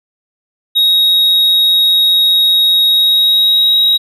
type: tone with pitch glide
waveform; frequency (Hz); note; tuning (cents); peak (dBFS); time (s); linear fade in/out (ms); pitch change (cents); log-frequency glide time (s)
triangle; 3779 to 3814; A#7 to A#7; +23 to +39; -6; 0.75-3.98; 20; +16; 2.83-3.81
effects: none